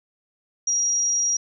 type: tone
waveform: sine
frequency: 5710 Hz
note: F8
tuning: 37 cents sharp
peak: -19 dBFS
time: 0.67-1.37 s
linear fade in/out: 5 ms
effects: none